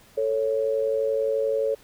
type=tone pair together; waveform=sine; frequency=442.8 / 554.4 Hz; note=A4 / C#5; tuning=+11 / 0 cents; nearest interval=major third; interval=389 cents; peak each=-24 / -24 dBFS; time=0.17-1.75 s; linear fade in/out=10 ms; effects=pink hiss -54 dBFS RMS until 1.83 s